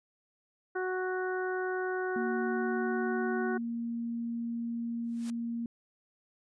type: harmonic tone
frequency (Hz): 370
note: F#4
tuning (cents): 0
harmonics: 1 / 2 / 3 / 4 / 5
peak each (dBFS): -32 / -39 / -43 / -37 / -48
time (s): 0.75-3.58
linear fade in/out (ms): 10
type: tone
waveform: sine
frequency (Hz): 233.5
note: A#3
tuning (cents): +3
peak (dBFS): -32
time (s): 2.16-5.66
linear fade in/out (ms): 2
type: noise with exponential growth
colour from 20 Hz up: white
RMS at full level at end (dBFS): -43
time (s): 5.04-5.3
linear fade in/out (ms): 0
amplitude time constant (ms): 56
effects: resampled to 22050 Hz